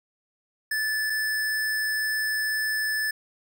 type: tone pair in turn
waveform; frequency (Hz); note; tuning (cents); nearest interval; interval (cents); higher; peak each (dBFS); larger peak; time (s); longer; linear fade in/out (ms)
square; 1743 / 1743; A6 / A6; -17 / -17; unison; 0; neither; -25; neither; 0.71-1.1 / 1.1-3.11; second; 5
effects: none